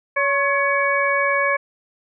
harmonic tone with a mistuned harmonic, 563 Hz, C#5, 27 cents sharp, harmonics 1 / 2 / 3 / 4, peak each -22 / -22 / -22 / -22 dBFS, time 0.16-1.57 s, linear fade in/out 10 ms, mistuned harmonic 2, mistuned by -54 cents, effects none

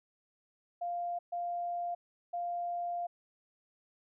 sine tone bursts at uneven times, 698 Hz, F5, 1 cent flat, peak -33 dBFS, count 3, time 0.81-1.19 / 1.32-1.95 / 2.33-3.07 s, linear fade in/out 10 ms, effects none

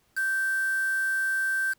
sine tone with quantisation, 1560 Hz, G6, 9 cents flat, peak -24 dBFS, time 0.16-1.74 s, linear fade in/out 20 ms, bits 6, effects pink hiss -67 dBFS RMS until 1.78 s

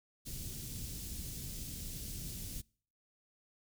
pink band-stop noise, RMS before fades -43 dBFS, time 0.25-2.62 s, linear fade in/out 20 ms, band 200 to 5200 Hz, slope 12 dB/octave, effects noise-tail reverb RT60 0.5 s tail -26 dB re dry

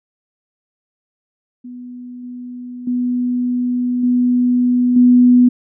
sine tone with level steps, 246.9 Hz, B3, in tune, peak -29 / -27 / -15 / -11 / -6 dBFS, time 1.64-5.49 s, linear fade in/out 10 ms, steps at 2.23 / 2.87 / 4.03 / 4.96 s, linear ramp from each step 5 ms, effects none

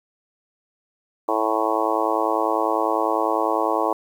harmonic tone, 110 Hz, A2, in tune, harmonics 3 / 4 / 5 / 6 / 7 / 8 / 9 / 10, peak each -27 / -27 / -27 / -27 / -27 / -27 / -27 / -27 dBFS, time 1.28-3.93 s, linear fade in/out 5 ms, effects 8-bit

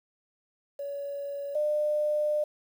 sine tone pair in turn, 565 / 600 Hz, C#5 / D5, +33 / +37 cents, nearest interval minor second, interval 104 cents, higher second, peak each -32 / -24 dBFS, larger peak second, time 0.79-1.55 / 1.55-2.44 s, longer second, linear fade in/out 5 ms, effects 9-bit

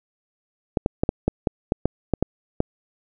clicks, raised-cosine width 2 ms, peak -5 dBFS, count 11, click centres 0.772 / 0.861 / 1.035 / 1.091 / 1.28 / 1.472 / 1.721 / 1.856 / 2.137 / 2.226 / 2.604 s, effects none

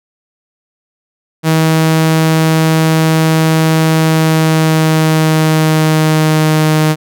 sawtooth tone with pitch glide, 159.7 to 155.33 Hz, D#3 to D#3, +45 to -3 cents, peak -4 dBFS, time 1.43-6.96 s, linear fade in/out 50 ms, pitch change -48 cents, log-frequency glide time 3.98-6.78 s, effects none

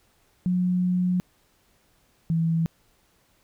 sine tone pair in turn, 180.7 / 164.26 Hz, F#3 / E3, -41 / -6 cents, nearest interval major second, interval 165 cents, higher first, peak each -20 dBFS, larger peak neither, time 0.46-1.2 / 2.3-2.66 s, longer first, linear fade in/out 0 ms, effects pink hiss -64 dBFS RMS until 3.43 s

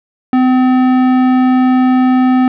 sine tone with tanh clipping, 255.6 Hz, C4, 40 cents flat, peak -9 dBFS, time 0.33-2.48 s, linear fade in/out 2 ms, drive 15 dB, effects none

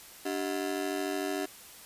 30% pulse ring-modulated tone, 340.3 Hz, F4, 45 cents flat, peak -25 dBFS, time 0.25-1.46 s, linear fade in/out 10 ms, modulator 46.7 Hz, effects white hiss -50 dBFS RMS until 1.85 s + resampled to 32000 Hz

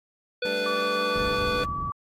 harmonic tone, 493.9 Hz, B4, in tune, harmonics 1 / 3 / 5 / 7 / 9, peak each -27 / -32 / -34 / -35 / -37 dBFS, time 0.42-1.64 s, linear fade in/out 5 ms
20% pulse chord, G suspended second, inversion none, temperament equal, 196 / 220 / 293.7 Hz, G3 / A3 / D4, 0 / 0 / 0 cents, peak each -32 dBFS, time 0.45-1.65 s, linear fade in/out 2 ms
sine tone with vibrato, 1148 Hz, D6, 40 cents flat, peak -28 dBFS, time 0.66-1.92 s, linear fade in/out 2 ms, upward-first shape triangle, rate 18 Hz, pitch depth 18 cents each way
white low-pass noise, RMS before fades -35 dBFS, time 1.15-1.91 s, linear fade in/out 10 ms, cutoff 130 Hz, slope 12 dB/octave
effects AAC 48 kbps

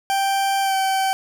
40% pulse tone with pitch glide, 784 to 770.5 Hz, G5 to G5, 0 to -30 cents, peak -17 dBFS, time 0.1-1.13 s, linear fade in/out 0 ms, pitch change -30 cents, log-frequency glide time 0.62-0.75 s, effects none

